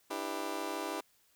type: chord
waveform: 20% pulse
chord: E minor seventh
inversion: third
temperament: just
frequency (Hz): 296.7 / 329.6 / 395.6 / 494.4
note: D4 / E4 / G4 / B4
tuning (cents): +18 / 0 / +16 / +2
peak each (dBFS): -37 / -36 / -36 / -39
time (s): 0.1-1.01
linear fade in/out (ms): 10
effects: white hiss -69 dBFS RMS until 1.35 s